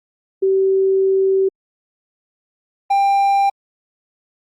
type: tone pair in turn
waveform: sine / triangle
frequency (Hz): 384.6 / 793.6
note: G4 / G5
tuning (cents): -33 / +21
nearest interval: octave + minor second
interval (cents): 1254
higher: second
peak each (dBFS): -12 / -10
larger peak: second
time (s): 0.42-1.49 / 2.9-3.5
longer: first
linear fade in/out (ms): 10
effects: Opus 48 kbps